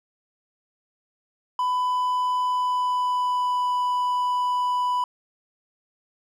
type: tone with pitch glide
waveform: triangle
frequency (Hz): 999 to 991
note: B5 to B5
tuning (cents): +20 to +6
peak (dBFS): -19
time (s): 1.59-5.04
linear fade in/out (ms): 2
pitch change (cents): -14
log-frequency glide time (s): 2.43-3.75
effects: none